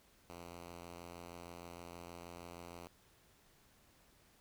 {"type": "tone", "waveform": "5% pulse", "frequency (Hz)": 86.4, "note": "F2", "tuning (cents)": -18, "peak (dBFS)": -38, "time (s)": [0.3, 2.87], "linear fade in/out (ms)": 0, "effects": ["pink hiss -68 dBFS RMS until 4.4 s"]}